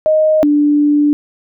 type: tone pair in turn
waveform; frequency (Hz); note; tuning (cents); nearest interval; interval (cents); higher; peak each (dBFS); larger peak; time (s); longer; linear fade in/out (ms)
sine; 622.3 / 293.7; D#5 / D4; 0 / 0; octave + minor second; 1300; first; -8; neither; 0.06-0.43 / 0.43-1.13; second; 0
effects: none